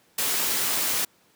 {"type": "noise", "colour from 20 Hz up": "white", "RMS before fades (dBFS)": -25, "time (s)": [0.18, 1.05], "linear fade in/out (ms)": 5, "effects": ["pink hiss -61 dBFS RMS until 1.35 s", "high-pass 150 Hz 12 dB/octave"]}